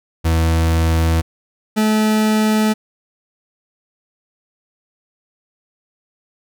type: tone pair in turn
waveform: 40% pulse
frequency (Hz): 81.7 / 215.9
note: E2 / A3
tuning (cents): -15 / -33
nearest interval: octave + perfect fourth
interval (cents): 1682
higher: second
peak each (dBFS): -12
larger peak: neither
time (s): 0.24-1.22 / 1.76-2.74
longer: neither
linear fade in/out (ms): 20
effects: none